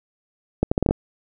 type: accelerating click train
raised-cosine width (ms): 2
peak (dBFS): -4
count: 7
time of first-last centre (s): 0.63-0.909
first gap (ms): 85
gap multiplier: 0.75
effects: none